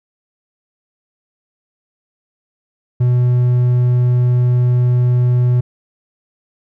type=tone; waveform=triangle; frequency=123.47 Hz; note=B2; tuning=in tune; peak=-8 dBFS; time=3-5.61 s; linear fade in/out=10 ms; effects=none